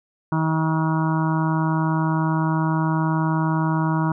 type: harmonic tone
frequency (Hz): 159.4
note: D#3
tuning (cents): +42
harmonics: 1 / 2 / 4 / 5 / 6 / 7 / 8 / 9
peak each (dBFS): -20 / -25 / -34 / -35 / -27 / -32 / -35 / -34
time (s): 0.32-4.12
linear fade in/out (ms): 2
effects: none